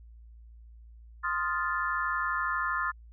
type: chord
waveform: sine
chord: F dominant seventh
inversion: second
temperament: equal with one note detuned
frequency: 1046.5 / 1244.5 / 1396.9 / 1749.9 Hz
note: C6 / Eb6 / F6 / A6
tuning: 0 / 0 / 0 / -10 cents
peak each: -33 dBFS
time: 1.23-2.92 s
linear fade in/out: 20 ms
effects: added 57 Hz sine -48 dBFS peak until 3.12 s

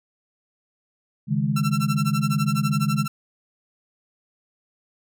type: chord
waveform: sine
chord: C# suspended second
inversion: none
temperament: just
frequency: 138.59 / 155.92 / 207.9 Hz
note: C#3 / D#3 / G#3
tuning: 0 / +4 / +2 cents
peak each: -24 dBFS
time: 1.27-3.08 s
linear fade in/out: 50 ms
type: tone with tremolo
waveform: sawtooth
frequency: 1348 Hz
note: E6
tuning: 38 cents sharp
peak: -21 dBFS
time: 1.56-3.08 s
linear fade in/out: 5 ms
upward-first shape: sine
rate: 12 Hz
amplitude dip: 100%
effects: none

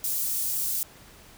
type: high-pass noise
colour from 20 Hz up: white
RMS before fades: -28 dBFS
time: 0.04-0.83 s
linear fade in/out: 0 ms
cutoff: 7500 Hz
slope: 12 dB/octave
effects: pink hiss -51 dBFS RMS until 1.37 s

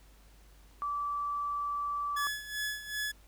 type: tone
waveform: sine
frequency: 1159 Hz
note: D6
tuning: 23 cents flat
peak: -31 dBFS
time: 0.82-2.27 s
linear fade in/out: 0 ms
type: tone with tremolo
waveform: sawtooth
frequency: 1704 Hz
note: G#6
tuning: 44 cents sharp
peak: -28 dBFS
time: 2.16-3.12 s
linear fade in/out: 10 ms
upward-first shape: sine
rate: 2.6 Hz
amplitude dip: 75%
effects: added 50 Hz sine -56 dBFS peak until 3.27 s + pink hiss -63 dBFS RMS until 3.27 s

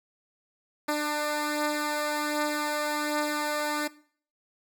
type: beating tone pair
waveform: 10% pulse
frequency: 298.2 / 299.5 Hz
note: D4 / D4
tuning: +27 / +34 cents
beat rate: 1.3 Hz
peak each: -19 / -26 dBFS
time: 0.88-3.88 s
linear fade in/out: 10 ms
effects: noise-tail reverb RT60 0.5 s tail -19 dB re dry

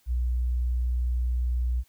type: tone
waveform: sine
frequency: 61.1 Hz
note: B1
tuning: 18 cents flat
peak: -23 dBFS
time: 0.06-1.84 s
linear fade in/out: 50 ms
effects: white hiss -65 dBFS RMS until 1.88 s

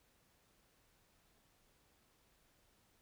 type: silence
effects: pink hiss -73 dBFS RMS until 3.01 s

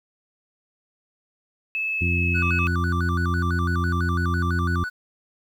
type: tone with pitch glide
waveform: sine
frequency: 2606 to 2572 Hz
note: E7 to E7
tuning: -20 to -43 cents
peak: -23 dBFS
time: 1.75-2.67 s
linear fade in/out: 0 ms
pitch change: -23 cents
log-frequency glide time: 1.87-2.46 s
type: harmonic tone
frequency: 87.31 Hz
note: F2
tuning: in tune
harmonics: 1 / 2 / 3 / 4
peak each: -22 / -28 / -32 / -34 dBFS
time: 2.01-4.84 s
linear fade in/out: 5 ms
type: tone with vibrato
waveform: triangle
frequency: 1318.5 Hz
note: E6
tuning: in tune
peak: -25 dBFS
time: 2.34-4.9 s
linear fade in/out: 20 ms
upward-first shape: square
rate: 6 Hz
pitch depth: 200 cents each way
effects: 9-bit

